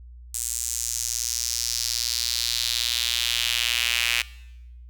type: tone with high-pass filter sweep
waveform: sawtooth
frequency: 118.8 Hz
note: A#2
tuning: 33 cents sharp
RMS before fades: -26 dBFS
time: 0.34-4.22 s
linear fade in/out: 5 ms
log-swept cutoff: 7900 to 2500 Hz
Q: 2.7
effects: noise-tail reverb RT60 0.9 s tail -20 dB re dry + added 60 Hz sine -41 dBFS peak until 4.89 s